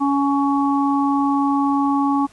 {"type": "harmonic tone", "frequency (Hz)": 279.8, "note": "C#4", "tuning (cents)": 16, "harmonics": [1, 3, 4], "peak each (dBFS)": [-17, -22, -23], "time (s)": [0, 2.27], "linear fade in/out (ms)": 20, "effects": ["pink hiss -50 dBFS RMS until 2.32 s", "resampled to 24000 Hz"]}